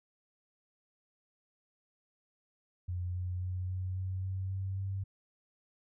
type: tone with pitch steps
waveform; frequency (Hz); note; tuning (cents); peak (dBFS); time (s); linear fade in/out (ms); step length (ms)
sine; 89.4 / 90.44 / 91.49 / 92.55 / 93.63 / 94.72 / 95.82 / 96.93; F2 / F#2 / F#2 / F#2 / F#2 / F#2 / G2 / G2; +41 / -39 / -19 / +1 / +21 / +41 / -39 / -19; -33; 2.88-5.04; 10; 270
effects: none